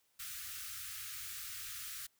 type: band-stop noise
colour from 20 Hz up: white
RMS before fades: -45 dBFS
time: 0.19-2.07 s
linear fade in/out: 10 ms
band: 130 to 1200 Hz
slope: 96 dB/octave
effects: white hiss -75 dBFS RMS until 2.19 s